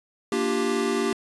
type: chord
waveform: square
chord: G minor seventh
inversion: first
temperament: equal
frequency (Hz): 233.1 / 293.7 / 349.2 / 392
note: Bb3 / D4 / F4 / G4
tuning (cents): 0 / 0 / 0 / 0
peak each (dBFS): -29 / -31 / -31 / -26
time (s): 0.32-1.13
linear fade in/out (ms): 2
effects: resampled to 24000 Hz